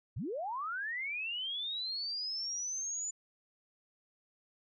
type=linear sweep; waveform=sine; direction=up; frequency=75.9 to 7040 Hz; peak=-35 dBFS; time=0.16-3.11 s; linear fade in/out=10 ms; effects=none